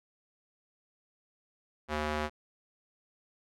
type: tone with band-pass filter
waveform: square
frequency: 75.9 Hz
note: D#2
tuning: 42 cents flat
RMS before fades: -33 dBFS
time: 1.88-2.3 s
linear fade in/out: 50 ms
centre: 1200 Hz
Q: 0.57
effects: none